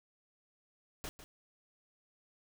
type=noise with echo; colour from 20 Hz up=pink; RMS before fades=-42 dBFS; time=1.04-1.09 s; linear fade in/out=0 ms; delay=150 ms; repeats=1; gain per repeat=-11 dB; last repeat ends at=1.24 s; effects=none